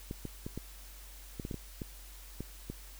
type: clicks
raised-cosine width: 3 ms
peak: -25 dBFS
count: 11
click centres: 0.111 / 0.253 / 0.465 / 0.576 / 1.398 / 1.451 / 1.512 / 1.543 / 1.818 / 2.406 / 2.7 s
effects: added 47 Hz sine -49 dBFS peak until 2.99 s + white hiss -54 dBFS RMS until 2.99 s